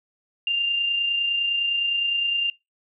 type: tone with amplitude modulation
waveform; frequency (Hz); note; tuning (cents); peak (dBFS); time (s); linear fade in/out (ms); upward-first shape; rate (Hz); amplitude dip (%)
sine; 2794; F7; 0; -19; 0.47-2.5; 2; sine; 29.8; 35
effects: noise-tail reverb RT60 0.2 s tail -22 dB re dry